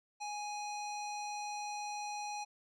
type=tone with low-pass filter; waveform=square; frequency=831 Hz; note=G#5; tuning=1 cent sharp; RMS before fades=-41 dBFS; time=0.2-2.45 s; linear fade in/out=20 ms; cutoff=6200 Hz; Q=2.2; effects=none